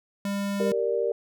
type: tone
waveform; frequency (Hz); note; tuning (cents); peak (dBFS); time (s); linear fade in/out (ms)
square; 200; G3; +35; -27; 0.25-0.72; 2
type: chord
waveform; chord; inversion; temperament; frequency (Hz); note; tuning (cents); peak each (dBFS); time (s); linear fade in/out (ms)
sine; G minor; none; equal; 392 / 466.2 / 587.3; G4 / Bb4 / D5; 0 / 0 / 0; -29 / -25 / -29; 0.6-1.12; 2
effects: none